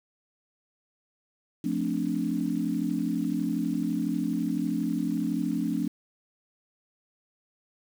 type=chord; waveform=sine; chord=D minor seventh; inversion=first; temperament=equal with one note detuned; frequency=176.03 / 220 / 261.6 / 293.7 Hz; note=F3 / A3 / C4 / D4; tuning=+14 / 0 / 0 / 0 cents; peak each=-32 / -31 / -31 / -30 dBFS; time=1.64-5.88 s; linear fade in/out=5 ms; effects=8-bit